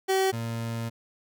30% pulse tone pair in turn, 382.2 / 115.28 Hz, G4 / A#2, -44 / -19 cents, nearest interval octave + major sixth, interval 2075 cents, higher first, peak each -19 / -27 dBFS, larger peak first, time 0.08-0.32 / 0.32-0.9 s, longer second, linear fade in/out 20 ms, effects none

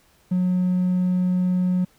triangle tone, 181.8 Hz, F#3, 30 cents flat, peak -15 dBFS, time 0.31-1.85 s, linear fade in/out 10 ms, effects tanh soft clip ceiling -13 dBFS + pink hiss -59 dBFS RMS until 1.98 s

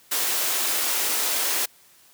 white high-pass noise, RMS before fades -24 dBFS, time 0.11-1.66 s, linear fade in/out 10 ms, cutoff 300 Hz, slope 24 dB/octave, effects white hiss -55 dBFS RMS until 2.13 s + high-pass 60 Hz 12 dB/octave

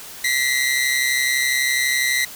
sawtooth tone pair together, 1929 / 2061 Hz, B6 / C7, -41 / -27 cents, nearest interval minor second, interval 114 cents, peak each -17 dBFS, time 0.24-2.25 s, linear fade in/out 5 ms, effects white hiss -37 dBFS RMS until 2.35 s

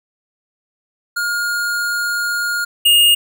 square tone pair in turn, 1422 / 2844 Hz, F6 / F7, +31 / +31 cents, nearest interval octave, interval 1200 cents, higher second, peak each -18 / -9 dBFS, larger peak second, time 1.16-2.65 / 2.85-3.15 s, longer first, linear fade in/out 10 ms, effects none

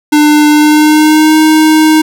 square tone with pitch glide, 299.4 to 312.1 Hz, D4 to D#4, +33 to +5 cents, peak -4 dBFS, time 0.12-2.02 s, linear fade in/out 10 ms, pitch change +72 cents, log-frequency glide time 0.5-1.37 s, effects none

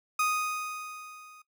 30% pulse tone with level ramp, 1244.5 Hz, D#6, in tune, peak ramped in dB -21 to -48 dBFS, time 0.19-1.42 s, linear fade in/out 5 ms, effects noise-tail reverb RT60 0.1 s tail -17 dB re dry

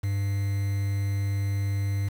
triangle tone with quantisation, 99.6 Hz, G2, 28 cents sharp, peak -22 dBFS, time 0.03-2.09 s, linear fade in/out 10 ms, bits 7, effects none

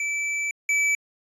square tone pair in turn, 2316 / 2304 Hz, D7 / D7, -25 / -34 cents, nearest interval unison, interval 9 cents, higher first, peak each -25 / -20 dBFS, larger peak second, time 0-0.51 / 0.69-0.95 s, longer first, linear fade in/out 2 ms, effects resampled to 24000 Hz

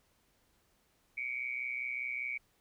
sine tone with amplitude modulation, 2274 Hz, C#7, 44 cents sharp, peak -31 dBFS, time 1.17-2.38 s, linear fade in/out 10 ms, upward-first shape sine, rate 125 Hz, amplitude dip 85%, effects pink hiss -72 dBFS RMS until 2.6 s

